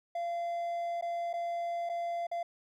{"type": "tone with dropouts", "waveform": "triangle", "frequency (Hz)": 687, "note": "F5", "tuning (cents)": -29, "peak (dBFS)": -30, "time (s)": [0.15, 2.43], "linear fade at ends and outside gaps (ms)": 5, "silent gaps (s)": [[1.012, 1.023], [1.331, 1.337], [1.892, 1.896], [2.269, 2.314]], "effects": []}